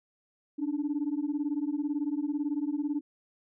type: beating tone pair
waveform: sine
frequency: 284 / 302 Hz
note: C#4 / D4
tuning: +42 / +48 cents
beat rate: 18 Hz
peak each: -30 dBFS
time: 0.58-3.01 s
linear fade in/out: 20 ms
effects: tanh soft clip ceiling -23 dBFS